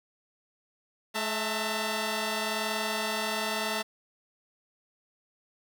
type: tone cluster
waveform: 10% pulse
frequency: 214.7 / 665 / 900 Hz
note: A3 / E5 / A5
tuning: -42 / +15 / +39 cents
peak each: -25 dBFS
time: 1.14-3.83 s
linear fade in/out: 20 ms
effects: none